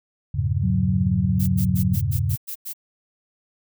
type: chord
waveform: sine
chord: E diminished seventh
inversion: none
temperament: equal with one note detuned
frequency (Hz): 82.41 / 100.12 / 116.54 / 138.59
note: E2 / G2 / Bb2 / Db3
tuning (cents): 0 / +37 / 0 / 0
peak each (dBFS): -26 / -23 / -28 / -25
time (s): 0.34-2.36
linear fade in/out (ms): 10
type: tone with pitch glide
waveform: sine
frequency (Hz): 184.1 to 183.04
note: F#3 to F#3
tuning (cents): -8 to -18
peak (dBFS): -21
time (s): 0.63-1.96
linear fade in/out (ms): 10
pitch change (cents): -10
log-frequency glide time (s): 1.23-1.51
type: noise bursts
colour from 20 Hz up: violet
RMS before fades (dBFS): -31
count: 8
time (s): 1.39-2.736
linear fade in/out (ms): 20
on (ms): 86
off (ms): 94
effects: none